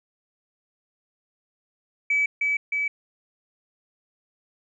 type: tone with echo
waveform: sine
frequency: 2292 Hz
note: D7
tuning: 43 cents flat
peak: -18 dBFS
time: 2.1-2.26 s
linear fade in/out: 5 ms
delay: 310 ms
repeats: 2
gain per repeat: -2 dB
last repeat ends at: 2.88 s
effects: tanh soft clip ceiling -14 dBFS